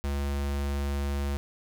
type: tone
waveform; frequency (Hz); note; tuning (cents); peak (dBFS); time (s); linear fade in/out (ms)
square; 70.5; C#2; +30; -28; 0.04-1.37; 0
effects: none